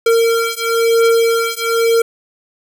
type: beating tone pair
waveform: square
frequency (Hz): 458.9 / 459.9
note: A#4 / A#4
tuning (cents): -27 / -23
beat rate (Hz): 1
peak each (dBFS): -15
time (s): 0.06-2.02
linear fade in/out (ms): 5
effects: 7-bit